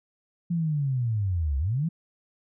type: linear two-way sweep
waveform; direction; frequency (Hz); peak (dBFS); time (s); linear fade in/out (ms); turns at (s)
sine; down then up; 174.61 to 65.2 to 174.61; -23; 0.5-1.89; 10; 1.58
effects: none